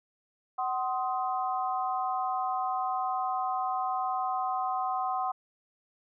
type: chord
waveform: sine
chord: C diminished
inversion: second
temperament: just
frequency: 753.5 / 1046.5 / 1255.8 Hz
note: Gb5 / C6 / Eb6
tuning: +31 / 0 / +16 cents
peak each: -30 / -33 / -35 dBFS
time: 0.58-5.32 s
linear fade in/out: 10 ms
effects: none